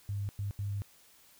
sine tone bursts at uneven times, 100.7 Hz, G2, 47 cents sharp, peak -32 dBFS, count 3, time 0.09-0.29 / 0.39-0.51 / 0.59-0.82 s, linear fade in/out 0 ms, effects white hiss -61 dBFS RMS until 1.39 s

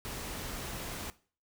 pink noise, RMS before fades -40 dBFS, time 0.05-1.1 s, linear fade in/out 0 ms, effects noise-tail reverb RT60 0.4 s tail -18 dB re dry

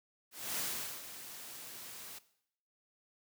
white noise with ADSR envelope, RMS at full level -36 dBFS, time 0.31-2.19 s, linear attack 270 ms, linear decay 430 ms, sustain -12 dB, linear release 11 ms, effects noise-tail reverb RT60 0.7 s tail -17 dB re dry + high-pass 100 Hz 12 dB/octave

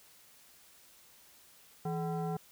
sine tone with frequency modulation, 164.81 Hz, E3, in tune, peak -32 dBFS, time 1.85-2.37 s, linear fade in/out 5 ms, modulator 592 Hz, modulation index 1, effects white hiss -60 dBFS RMS until 2.51 s

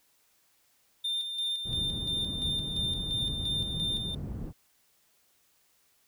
triangle tone with tremolo, 3604 Hz, A7, 41 cents sharp, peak -27 dBFS, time 1.04-4.15 s, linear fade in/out 10 ms, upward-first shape square, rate 2.9 Hz, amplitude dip 45%
white low-pass noise, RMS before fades -37 dBFS, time 1.64-4.53 s, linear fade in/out 50 ms, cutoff 160 Hz, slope 12 dB/octave
effects white hiss -68 dBFS RMS until 6.07 s

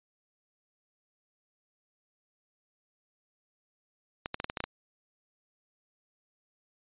clicks, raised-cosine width 0.3 ms, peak -16 dBFS, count 8, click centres 4.259 / 4.344 / 4.401 / 4.444 / 4.499 / 4.572 / 4.604 / 4.64 s, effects resampled to 8000 Hz

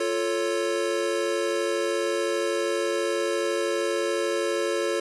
square chord, F augmented, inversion none, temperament equal with one note detuned, 349.2 / 441.3 / 554.4 Hz, F4 / A4 / C#5, 0 / +5 / 0 cents, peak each -29 dBFS, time 0-5 s, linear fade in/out 5 ms, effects resampled to 24000 Hz + 8-bit

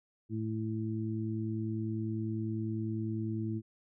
harmonic tone, 110 Hz, A2, in tune, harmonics 1 / 2 / 3, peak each -35 / -37 / -38 dBFS, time 0.29-3.62 s, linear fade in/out 50 ms, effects none

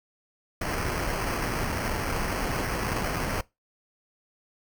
pink noise with sample-and-hold, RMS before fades -29 dBFS, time 0.61-3.41 s, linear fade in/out 5 ms, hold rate 3675 Hz, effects noise-tail reverb RT60 0.2 s tail -21 dB re dry

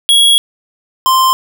square tone pair in turn, 3322 / 1044.6 Hz, G#7 / C6, 0 / -3 cents, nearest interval octave + minor sixth, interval 2003 cents, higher first, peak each -6 / -8 dBFS, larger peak first, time 0.09-0.38 / 1.06-1.33 s, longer first, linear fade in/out 0 ms, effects none

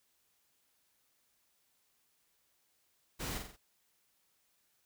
pink noise with echo, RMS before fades -40 dBFS, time 3.19-3.39 s, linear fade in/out 20 ms, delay 45 ms, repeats 4, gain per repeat -5 dB, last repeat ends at 3.57 s, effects white hiss -75 dBFS RMS until 4.85 s

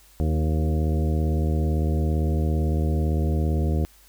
harmonic tone with a mistuned harmonic, 77.78 Hz, D#2, in tune, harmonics 1 / 2 / 3 / 4 / 5 / 6 / 7 / 9, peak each -21 / -27 / -31 / -33 / -35 / -37 / -38 / -40 dBFS, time 0.2-3.85 s, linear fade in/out 0 ms, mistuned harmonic 4, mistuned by +17 cents, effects added 50 Hz sine -55 dBFS peak until 4.08 s + white hiss -55 dBFS RMS until 4.08 s

